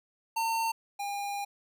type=tone pair in turn; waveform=square; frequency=907 / 808 Hz; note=A#5 / G#5; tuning=-48 / -48 cents; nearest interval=major second; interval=200 cents; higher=first; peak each=-28 / -33 dBFS; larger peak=first; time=0.36-0.72 / 0.99-1.45 s; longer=second; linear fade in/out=10 ms; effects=none